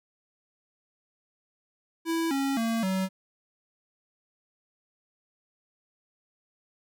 square tone with pitch steps, 329.6 / 274 / 227.7 / 189.31 Hz, E4 / C#4 / A#3 / F#3, 0 / -20 / -40 / +40 cents, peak -26 dBFS, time 2.05-3.09 s, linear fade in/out 50 ms, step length 260 ms, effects none

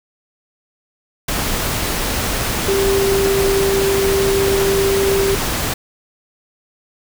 sine tone in noise, 392 Hz, G4, in tune, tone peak -14 dBFS, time 2.68-5.35 s, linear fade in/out 5 ms, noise pink, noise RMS -20 dBFS, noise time 1.28-5.74 s, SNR +3 dB, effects none

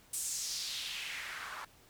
white noise with band-pass filter sweep, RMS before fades -40 dBFS, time 0.13-1.65 s, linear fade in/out 5 ms, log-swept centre 9000 to 1100 Hz, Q 2.4, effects pink hiss -62 dBFS RMS until 1.89 s

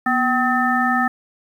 harmonic tone with a mistuned harmonic, 255.9 Hz, C4, 38 cents flat, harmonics 1 / 3 / 5 / 7, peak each -21 / -21 / -21 / -21 dBFS, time 0.06-1.08 s, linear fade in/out 5 ms, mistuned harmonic 1, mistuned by -86 cents, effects 8-bit

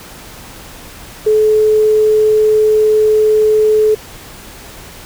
sine tone with quantisation, 430 Hz, A4, 40 cents flat, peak -7 dBFS, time 1.26-3.95 s, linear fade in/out 10 ms, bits 6, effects pink hiss -34 dBFS RMS until 5.05 s

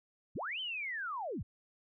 sine linear two-way sweep, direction up then down, 43 to 3136 to 43 Hz, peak -36 dBFS, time 0.35-1.43 s, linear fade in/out 10 ms, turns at 0.6 s, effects none

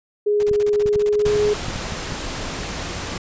sine tone with pitch glide, 415.3 to 417.9 Hz, G#4 to G#4, 0 to +11 cents, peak -15 dBFS, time 0.26-1.54 s, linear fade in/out 10 ms, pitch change +11 cents, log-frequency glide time 0.84-1.29 s
pink noise bursts, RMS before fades -35 dBFS, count 14, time 0.4-1.288 s, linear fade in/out 0 ms, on 30 ms, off 36 ms
clicks, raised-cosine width 5 ms, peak -17 dBFS, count 10, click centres 0.513 / 0.859 / 0.96 / 1.265 / 1.356 / 1.454 / 1.684 / 1.76 / 1.923 / 2.122 s
pink noise, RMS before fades -28 dBFS, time 1.25-3.18 s, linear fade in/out 5 ms
effects resampled to 16000 Hz

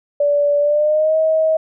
sine tone with pitch glide, 579 to 635.1 Hz, D5 to D#5, -25 to +35 cents, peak -12 dBFS, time 0.2-1.57 s, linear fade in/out 5 ms, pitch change +160 cents, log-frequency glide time 0.59-1.17 s, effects none

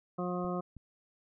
harmonic tone, 178.9 Hz, F3, 42 cents sharp, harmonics 1 / 2 / 3 / 4 / 6 / 7, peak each -35 / -38 / -40 / -41 / -43 / -43 dBFS, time 0.18-0.61 s, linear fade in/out 10 ms
clicks, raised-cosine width 5 ms, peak -36 dBFS, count 2, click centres 0.447 / 0.767 s
effects none

